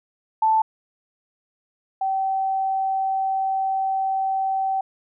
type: tone pair in turn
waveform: sine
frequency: 880 / 770.2 Hz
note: A5 / G5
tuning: 0 / -31 cents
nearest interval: major second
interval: 231 cents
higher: first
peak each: -15 / -20 dBFS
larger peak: first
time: 0.42-0.62 / 2.01-4.81 s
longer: second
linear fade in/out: 5 ms
effects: none